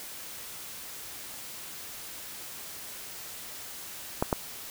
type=clicks; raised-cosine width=1 ms; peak=-10 dBFS; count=2; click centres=4.225 / 4.328 s; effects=white hiss -42 dBFS RMS until 4.7 s